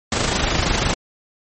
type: noise with amplitude modulation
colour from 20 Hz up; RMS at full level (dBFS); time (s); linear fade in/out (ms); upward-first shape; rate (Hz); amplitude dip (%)
pink; -17; 0.12-0.94; 2; sine; 25.9; 50
effects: MP3 32 kbps